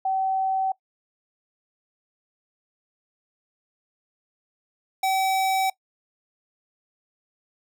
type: tone pair in turn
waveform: sine / square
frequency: 765 / 765 Hz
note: G5 / G5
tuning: -42 / -42 cents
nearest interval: unison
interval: 0 cents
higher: neither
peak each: -21 dBFS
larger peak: neither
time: 0.05-0.72 / 5.03-5.7 s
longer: neither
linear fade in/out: 5 ms
effects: noise-tail reverb RT60 0.1 s tail -21 dB re dry